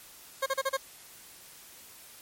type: tone bursts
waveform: 20% pulse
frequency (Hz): 538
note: C5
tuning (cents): +48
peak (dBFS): -21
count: 5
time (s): 0.42-0.771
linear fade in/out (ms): 10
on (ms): 43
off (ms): 34
effects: white hiss -51 dBFS RMS until 2.21 s + MP3 64 kbps